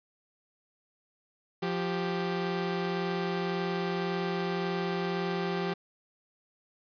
sawtooth tone pair together, 175.08 / 392 Hz, F3 / G4, +5 / 0 cents, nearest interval octave + major second, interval 1395 cents, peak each -28 / -28 dBFS, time 1.62-5.74 s, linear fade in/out 10 ms, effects resampled to 11025 Hz

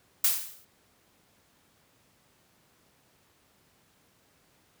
blue noise with exponential decay, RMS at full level -20 dBFS, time 0.24-0.65 s, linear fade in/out 5 ms, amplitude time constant 87 ms, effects pink hiss -65 dBFS RMS until 4.8 s + high-pass 80 Hz 12 dB/octave

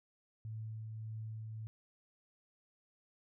sine tone with tremolo, 110 Hz, A2, in tune, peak -40 dBFS, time 0.45-1.67 s, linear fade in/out 0 ms, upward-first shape triangle, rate 1.7 Hz, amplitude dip 25%, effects none

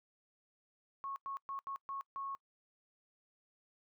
sine tone bursts at uneven times, 1098 Hz, C#6, 17 cents flat, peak -39 dBFS, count 6, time 1.04-1.16 / 1.26-1.37 / 1.49-1.59 / 1.67-1.76 / 1.89-2.01 / 2.16-2.35 s, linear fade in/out 0 ms, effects noise-tail reverb RT60 0.1 s tail -24 dB re dry

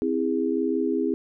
sine chord, C augmented, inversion none, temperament just, 261.6 / 327 / 408.8 Hz, C4 / E4 / G#4, 0 / -14 / -27 cents, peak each -26 dBFS, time 0.02-1.14 s, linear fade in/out 0 ms, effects none

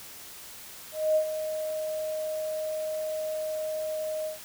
sine tone with ADSR envelope, 622.3 Hz, D#5, in tune, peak -19 dBFS, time 0.92-4.39 s, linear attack 240 ms, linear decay 83 ms, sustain -10 dB, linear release 130 ms, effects white hiss -45 dBFS RMS until 4.44 s

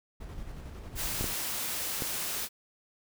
brown noise with tremolo, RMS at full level -40 dBFS, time 0.2-1.34 s, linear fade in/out 10 ms, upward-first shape square, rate 11 Hz, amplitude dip 30%
white noise, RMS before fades -34 dBFS, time 0.95-2.49 s, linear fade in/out 50 ms
clicks, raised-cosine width 2 ms, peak -21 dBFS, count 3, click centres 1.21 / 1.243 / 2.022 s
effects none

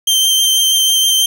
sawtooth tone with vibrato, 3136 Hz, G7, in tune, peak -7 dBFS, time 0.07-1.26 s, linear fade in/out 5 ms, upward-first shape sine, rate 6.2 Hz, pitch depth 13 cents each way, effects none

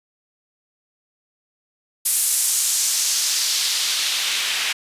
white noise with band-pass filter sweep, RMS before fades -21 dBFS, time 2.05-4.73 s, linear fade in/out 10 ms, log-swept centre 10000 to 2600 Hz, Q 1.3, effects resampled to 32000 Hz

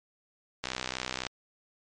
click train, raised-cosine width 0.2 ms, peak -14 dBFS, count 41, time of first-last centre 0.64-1.267 s, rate 63.8 Hz, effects MP3 48 kbps

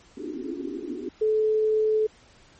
pink band-pass noise, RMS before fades -33 dBFS, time 0.17-1.09 s, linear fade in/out 5 ms, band 250 to 410 Hz, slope 96 dB/octave
sine tone, 433.1 Hz, A4, 27 cents flat, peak -19 dBFS, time 1.21-2.07 s, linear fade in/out 10 ms
effects pink hiss -55 dBFS RMS until 2.59 s + MP3 32 kbps

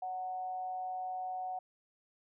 sine tone with amplitude modulation, 740 Hz, F#5, in tune, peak -34 dBFS, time 0.02-1.59 s, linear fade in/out 5 ms, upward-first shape sine, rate 175 Hz, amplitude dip 40%, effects none

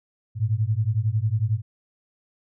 sine beating tone pair, 103.6 / 114.6 Hz, G#2 / A#2, -4 / -29 cents, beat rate 11 Hz, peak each -23 dBFS, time 0.35-1.62 s, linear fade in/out 50 ms, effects none

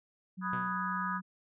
sine tone, 185.4 Hz, F#3, 4 cents sharp, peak -38 dBFS, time 0.37-1.22 s, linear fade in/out 20 ms
sine chord, G# minor seventh, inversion first, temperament equal, 987.8 / 1244.5 / 1480 / 1661.2 Hz, B5 / D#6 / F#6 / G#6, 0 / 0 / 0 / 0 cents, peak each -38 / -35 / -41 / -40 dBFS, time 0.41-1.21 s, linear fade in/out 50 ms
sawtooth tone with exponential decay, 123.8 Hz, B2, 5 cents sharp, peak -34 dBFS, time 0.53-0.9 s, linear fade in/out 0 ms, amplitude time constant 79 ms
effects resampled to 8000 Hz

